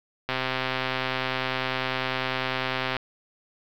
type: click train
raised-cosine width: 0.3 ms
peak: -10 dBFS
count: 349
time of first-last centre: 0.29-2.967 s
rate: 130 Hz
effects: low-pass 5000 Hz 12 dB/octave + 8-bit